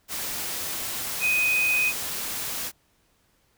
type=tone in noise; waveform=sine; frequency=2501 Hz; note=D#7; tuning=8 cents sharp; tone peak=-20 dBFS; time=1.2-1.93 s; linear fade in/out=50 ms; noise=white; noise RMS=-31 dBFS; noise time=0.08-2.72 s; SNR=+8 dB; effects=pink hiss -66 dBFS RMS until 3.57 s